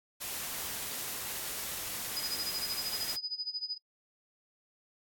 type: noise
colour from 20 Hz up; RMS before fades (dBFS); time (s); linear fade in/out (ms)
white; -38; 0.2-3.17; 20
type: tone with tremolo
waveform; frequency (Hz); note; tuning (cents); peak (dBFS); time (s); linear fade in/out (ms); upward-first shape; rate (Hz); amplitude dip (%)
sine; 4978; D#8; 0; -31; 2.16-3.78; 10; sine; 13; 85
effects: noise-tail reverb RT60 0.1 s tail -24 dB re dry + AAC 64 kbps